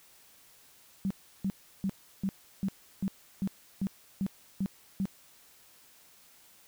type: tone bursts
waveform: sine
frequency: 193.6 Hz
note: G3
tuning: 21 cents flat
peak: -27 dBFS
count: 11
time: 1.05-5.055 s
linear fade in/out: 0 ms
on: 55 ms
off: 340 ms
effects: white hiss -59 dBFS RMS until 6.67 s